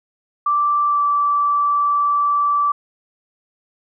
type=tone with pitch glide; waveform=sine; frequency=1171 to 1160.9 Hz; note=D6 to D6; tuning=-5 to -20 cents; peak=-14 dBFS; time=0.46-2.72 s; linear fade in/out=5 ms; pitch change=-15 cents; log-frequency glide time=0.87-1.01 s; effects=none